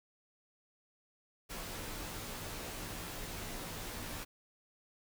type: noise with comb filter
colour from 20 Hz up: pink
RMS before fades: -43 dBFS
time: 1.49-4.25 s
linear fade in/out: 20 ms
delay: 15 ms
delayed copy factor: -0.65
effects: none